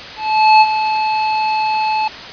square tone with ADSR envelope, 866 Hz, A5, 28 cents flat, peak -5 dBFS, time 0.16-2.08 s, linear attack 450 ms, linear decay 43 ms, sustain -10 dB, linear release 5 ms, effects white hiss -30 dBFS RMS until 2.32 s + resampled to 11025 Hz

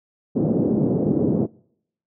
pink band-pass noise, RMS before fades -20 dBFS, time 0.35-1.47 s, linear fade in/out 20 ms, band 140 to 450 Hz, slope 24 dB/octave, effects noise-tail reverb RT60 0.7 s tail -25 dB re dry

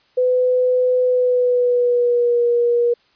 sine tone with pitch glide, 503 to 477 Hz, B4 to A#4, +32 to +40 cents, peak -13 dBFS, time 0.17-2.94 s, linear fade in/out 10 ms, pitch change -92 cents, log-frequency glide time 1.02-2.43 s, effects white hiss -58 dBFS RMS until 3.15 s + resampled to 11025 Hz

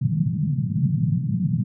white band-pass noise, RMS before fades -22 dBFS, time 0.01-1.64 s, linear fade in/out 10 ms, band 110 to 190 Hz, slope 48 dB/octave, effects none

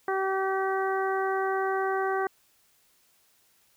harmonic tone, 384.2 Hz, G4, 35 cents flat, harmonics 1 / 2 / 3 / 4 / 5, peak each -28 / -30 / -33 / -34 / -39 dBFS, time 0.08-2.27 s, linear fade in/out 2 ms, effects white hiss -65 dBFS RMS until 3.76 s

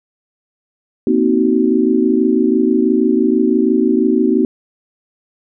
sine chord, C half-diminished seventh, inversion third, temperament just, 235.5 / 261.6 / 314 / 376.7 Hz, Bb3 / C4 / Eb4 / Gb4, +18 / 0 / +16 / +31 cents, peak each -16 dBFS, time 1.07-4.45 s, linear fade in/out 2 ms, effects none

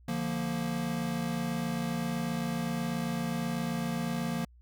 square chord, Bb major, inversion first, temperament equal, 146.83 / 174.61 / 233.1 Hz, D3 / F3 / Bb3, 0 / 0 / 0 cents, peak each -39 / -35 / -34 dBFS, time 0.08-4.45 s, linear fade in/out 5 ms, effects added 60 Hz sine -54 dBFS peak until 4.61 s

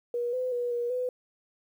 sine tone with pitch steps, 480.2 / 507 / 485.3 / 478.3 / 501 Hz, B4 / B4 / B4 / A#4 / B4, -49 / +45 / -30 / +44 / +25 cents, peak -27 dBFS, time 0.14-1.09 s, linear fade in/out 2 ms, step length 190 ms, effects 10-bit

